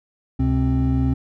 triangle tone cluster, 69 / 128.4 / 263.9 Hz, C#2 / C3 / C4, -7 / -32 / +15 cents, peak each -19 dBFS, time 0.39-1.14 s, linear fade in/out 10 ms, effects none

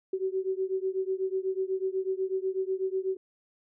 sine beating tone pair, 376.1 / 384.2 Hz, F#4 / G4, +28 / -35 cents, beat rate 8.1 Hz, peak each -30 / -31 dBFS, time 0.13-3.17 s, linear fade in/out 5 ms, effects none

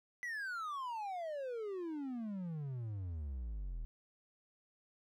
triangle exponential sweep, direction down, 2000 to 38 Hz, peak -37 dBFS, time 0.23-3.85 s, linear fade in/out 0 ms, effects none

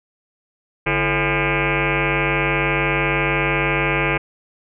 sine tone with frequency modulation, 1020 Hz, C6, 44 cents flat, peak -16 dBFS, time 0.86-4.18 s, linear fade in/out 10 ms, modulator 194 Hz, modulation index 7.9, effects none

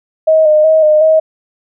sine tone with vibrato, 622.3 Hz, D#5, in tune, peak -5 dBFS, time 0.27-1.2 s, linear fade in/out 10 ms, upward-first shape square, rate 2.7 Hz, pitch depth 30 cents each way, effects none

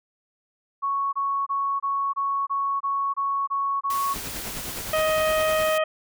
sine tone bursts, 1108.7 Hz, C#6, in tune, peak -22 dBFS, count 10, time 0.82-4.145 s, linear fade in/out 20 ms, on 310 ms, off 25 ms
white noise, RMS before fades -35 dBFS, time 3.9-5.78 s, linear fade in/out 2 ms
pink noise with tremolo, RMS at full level -34 dBFS, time 4.14-5.69 s, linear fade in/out 0 ms, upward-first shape sine, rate 9.7 Hz, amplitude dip 70%
harmonic tone, 627 Hz, D#5, 13 cents sharp, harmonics 1 / 2 / 3 / 4 / 5, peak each -21 / -27 / -31 / -33 / -35 dBFS, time 4.93-5.84 s, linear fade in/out 5 ms
effects none

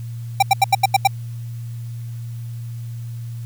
square tone bursts, 784 Hz, G5, in tune, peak -10 dBFS, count 7, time 0.4-1.074 s, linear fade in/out 5 ms, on 26 ms, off 82 ms, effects added 117 Hz sine -27 dBFS peak until 3.45 s + white hiss -51 dBFS RMS until 3.45 s

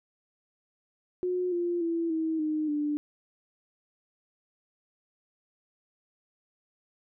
sine tone with pitch steps, 362.1 / 347.8 / 334 / 320.7 / 308 / 295.8 Hz, F#4 / F4 / E4 / E4 / D#4 / D4, -37 / -7 / +23 / -48 / -17 / +13 cents, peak -26 dBFS, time 1.23-2.97 s, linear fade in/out 0 ms, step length 290 ms, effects none

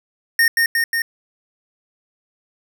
square tone with echo, 1840 Hz, A#6, 23 cents flat, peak -12 dBFS, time 0.39-0.48 s, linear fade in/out 2 ms, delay 180 ms, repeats 3, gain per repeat -2 dB, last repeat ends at 1.02 s, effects none

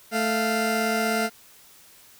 20% pulse tone pair together, 220 / 696.5 Hz, A3 / F5, 0 / -5 cents, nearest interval octave + minor sixth, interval 1995 cents, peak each -20 dBFS, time 0.11-1.3 s, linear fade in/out 50 ms, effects white hiss -52 dBFS RMS until 2.19 s

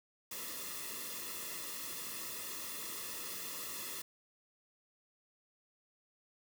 white noise with comb filter, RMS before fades -43 dBFS, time 0.31-4.02 s, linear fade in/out 5 ms, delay 1.3 ms, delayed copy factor -0.8, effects none

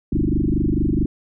sine tone with frequency modulation, 174.61 Hz, F3, in tune, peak -16 dBFS, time 0.12-1.06 s, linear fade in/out 5 ms, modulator 24.5 Hz, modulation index 6.6, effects none

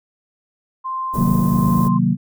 sine tone with tremolo, 1046.5 Hz, C6, in tune, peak -21 dBFS, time 0.84-1.99 s, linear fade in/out 20 ms, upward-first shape sine, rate 1.3 Hz, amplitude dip 40%
pink band-stop noise, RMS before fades -27 dBFS, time 1.13-1.89 s, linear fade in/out 20 ms, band 510 to 14000 Hz, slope 12 dB/octave
sine chord, C half-diminished seventh, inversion none, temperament equal, 130.81 / 155.56 / 185 / 233.1 Hz, C3 / Eb3 / Gb3 / Bb3, 0 / 0 / 0 / 0 cents, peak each -21 / -21 / -17 / -19 dBFS, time 1.15-2.17 s, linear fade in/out 50 ms
effects none

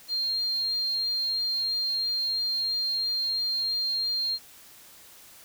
sine tone, 4201 Hz, C8, 6 cents sharp, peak -25 dBFS, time 0.08-4.39 s, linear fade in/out 50 ms, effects white hiss -51 dBFS RMS until 5.44 s

